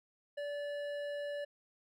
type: tone with hard clipping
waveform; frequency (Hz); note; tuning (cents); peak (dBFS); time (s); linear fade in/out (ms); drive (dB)
sine; 579; D5; -25; -39; 0.37-1.45; 10; 11
effects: none